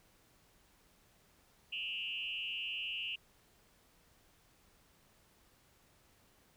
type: tone with frequency modulation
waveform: sine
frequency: 2794 Hz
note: F7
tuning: in tune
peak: -37 dBFS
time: 1.72-3.16 s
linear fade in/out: 10 ms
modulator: 186 Hz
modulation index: 1.2
effects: pink hiss -68 dBFS RMS until 6.56 s